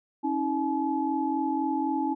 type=tone cluster; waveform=sine; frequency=275.1 / 319 / 855 Hz; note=C#4 / D#4 / A5; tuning=-13 / +43 / -50 cents; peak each=-29 dBFS; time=0.23-2.15 s; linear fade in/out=20 ms; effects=none